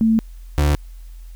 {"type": "tone pair in turn", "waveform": ["sine", "35% pulse"], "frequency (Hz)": [222.9, 73.32], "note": ["A3", "D2"], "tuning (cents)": [23, -2], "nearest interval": "octave + perfect fifth", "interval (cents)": 1925, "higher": "first", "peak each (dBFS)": -12, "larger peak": "neither", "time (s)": [[0.01, 0.19], [0.58, 0.75]], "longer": "first", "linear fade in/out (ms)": 0, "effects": ["added 42 Hz sine -34 dBFS peak until 1.35 s", "white hiss -56 dBFS RMS until 1.35 s"]}